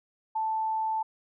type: tone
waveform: sine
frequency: 880 Hz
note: A5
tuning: in tune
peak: -26 dBFS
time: 0.35-1.03 s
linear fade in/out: 10 ms
effects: none